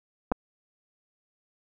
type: clicks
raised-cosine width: 1 ms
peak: -12 dBFS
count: 2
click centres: 0.317 / 0.321 s
effects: none